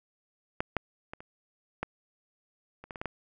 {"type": "clicks", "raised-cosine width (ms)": 0.5, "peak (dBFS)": [-13, -12, -24, -30, -16, -30, -24, -25, -20, -17], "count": 10, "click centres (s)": [0.605, 0.767, 1.135, 1.205, 1.83, 2.84, 2.908, 2.958, 3.015, 3.057], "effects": []}